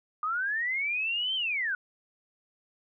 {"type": "linear two-way sweep", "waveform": "sine", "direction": "up then down", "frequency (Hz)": [1200, 3155, 1436], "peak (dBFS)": -27, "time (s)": [0.23, 1.75], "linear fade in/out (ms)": 2, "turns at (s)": 1.35, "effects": []}